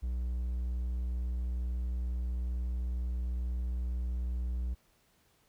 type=tone; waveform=triangle; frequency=61.1 Hz; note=B1; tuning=18 cents flat; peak=-29 dBFS; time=0.02-4.75 s; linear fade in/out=20 ms; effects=pink hiss -69 dBFS RMS until 5.48 s